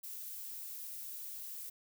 violet noise, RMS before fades -45 dBFS, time 0.03-1.7 s, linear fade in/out 10 ms, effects none

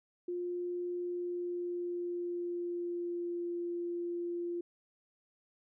sine tone with pitch glide, 353.4 to 346.5 Hz, F4 to F4, +21 to -14 cents, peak -34 dBFS, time 0.28-4.61 s, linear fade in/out 5 ms, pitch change -35 cents, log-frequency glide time 0.95-3.5 s, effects none

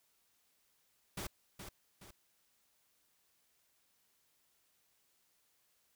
pink noise with echo, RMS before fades -42 dBFS, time 1.17-1.27 s, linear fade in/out 5 ms, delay 420 ms, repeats 2, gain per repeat -7 dB, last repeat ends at 2.11 s, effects white hiss -75 dBFS RMS until 5.95 s

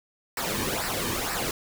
pink noise with flanger, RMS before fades -29 dBFS, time 0.37-1.51 s, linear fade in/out 2 ms, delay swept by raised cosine 0.3 to 1.5 ms, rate 2.1 Hz, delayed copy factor -0.65, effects none

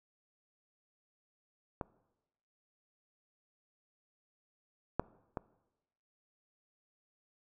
clicks, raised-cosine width 1 ms, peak -22 / -15 / -22 dBFS, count 3, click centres 1.812 / 4.996 / 5.372 s, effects noise-tail reverb RT60 1.0 s tail -21 dB re dry

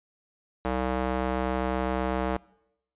square tone with band-pass filter, 63.9 Hz, C2, 40 cents flat, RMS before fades -28 dBFS, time 0.65-2.37 s, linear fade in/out 0 ms, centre 700 Hz, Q 0.81, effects noise-tail reverb RT60 0.8 s tail -23 dB re dry + resampled to 8000 Hz

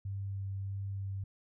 sine tone with vibrato, 98 Hz, G2, in tune, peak -35 dBFS, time 0.05-1.24 s, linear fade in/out 5 ms, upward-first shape sine, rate 1.6 Hz, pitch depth 10 cents each way, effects none

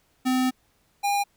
square tone pair in turn, 256.5 / 809.2 Hz, C4 / G#5, -34 / -45 cents, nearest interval octave + minor sixth, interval 1989 cents, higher second, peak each -21 / -22 dBFS, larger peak first, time 0.25-0.51 / 1.03-1.24 s, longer first, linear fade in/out 20 ms, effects pink hiss -66 dBFS RMS until 1.36 s

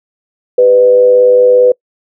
sine tone with frequency modulation, 498.1 Hz, B4, 15 cents sharp, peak -3 dBFS, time 0.58-1.72 s, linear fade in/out 5 ms, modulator 105 Hz, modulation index 0.37, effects noise-tail reverb RT60 0.1 s tail -26 dB re dry

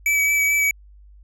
square tone with vibrato, 2291 Hz, D7, 44 cents flat, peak -17 dBFS, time 0.06-0.71 s, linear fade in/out 2 ms, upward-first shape sine, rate 4.6 Hz, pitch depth 16 cents each way, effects added 50 Hz sine -44 dBFS peak until 1.23 s

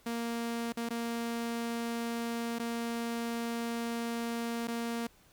sawtooth tone with dropouts, 233.1 Hz, A#3, in tune, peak -29 dBFS, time 0.06-5.07 s, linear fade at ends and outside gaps 5 ms, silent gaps 0.724-0.77 / 0.89-0.905 / 2.587-2.596 / 4.674-4.681 s, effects pink hiss -63 dBFS RMS until 5.32 s

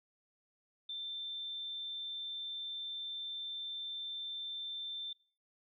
sine tone, 3560 Hz, A7, 20 cents sharp, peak -39 dBFS, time 0.89-5.13 s, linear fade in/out 5 ms, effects noise-tail reverb RT60 0.4 s tail -20 dB re dry

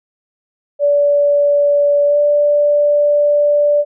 sine tone with pitch glide, 577 to 585.4 Hz, D5 to D5, -31 to -6 cents, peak -9 dBFS, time 0.79-3.85 s, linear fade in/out 50 ms, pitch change +25 cents, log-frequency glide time 2.06-2.18 s, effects none

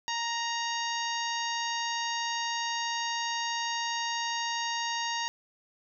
harmonic tone with a mistuned harmonic, 932.3 Hz, A#5, in tune, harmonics 1 / 2 / 3 / 4 / 5 / 6 / 7, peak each -33 / -36 / -38 / -39 / -40 / -41 / -41 dBFS, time 0.08-5.28 s, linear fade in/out 0 ms, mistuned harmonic 3, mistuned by +18 cents, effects none

